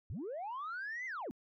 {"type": "linear two-way sweep", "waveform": "sine", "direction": "up then down", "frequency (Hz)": [65.41, 2093, 190], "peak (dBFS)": -37, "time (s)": [0.1, 1.31], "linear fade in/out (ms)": 0, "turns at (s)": 1.06, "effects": ["tanh soft clip ceiling -36 dBFS"]}